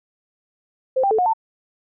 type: tone with pitch steps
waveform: sine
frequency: 521 / 789 / 437.4 / 725 / 892 Hz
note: C5 / G5 / A4 / F#5 / A5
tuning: -7 / +11 / -10 / -35 / +23 cents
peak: -15 dBFS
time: 0.96-1.335 s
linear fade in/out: 10 ms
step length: 75 ms
effects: none